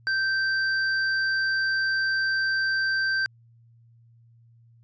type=tone; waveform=square; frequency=1560 Hz; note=G6; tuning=9 cents flat; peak=-23 dBFS; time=0.07-3.26 s; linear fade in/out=0 ms; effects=added 116 Hz sine -53 dBFS peak until 4.83 s + resampled to 16000 Hz